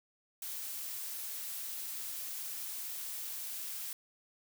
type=noise; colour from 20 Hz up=blue; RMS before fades=-41 dBFS; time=0.42-3.93 s; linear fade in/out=2 ms; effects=none